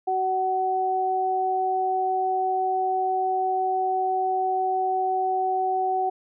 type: tone pair together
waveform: sine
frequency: 376.2 / 751 Hz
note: F#4 / F#5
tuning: +29 / +26 cents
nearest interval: octave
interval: 1197 cents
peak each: -28 / -22 dBFS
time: 0.07-6.1 s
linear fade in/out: 10 ms
effects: none